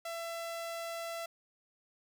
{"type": "tone", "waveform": "sawtooth", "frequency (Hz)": 670, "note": "E5", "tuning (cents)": 28, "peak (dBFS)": -34, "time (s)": [0.05, 1.26], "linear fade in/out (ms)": 5, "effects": []}